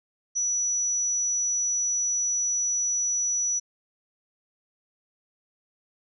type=tone; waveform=sine; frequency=5900 Hz; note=F#8; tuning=6 cents flat; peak=-23 dBFS; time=0.35-3.6 s; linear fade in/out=20 ms; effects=none